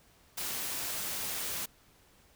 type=noise; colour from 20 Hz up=white; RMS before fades=-36 dBFS; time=0.37-1.66 s; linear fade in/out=10 ms; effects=pink hiss -63 dBFS RMS until 2.35 s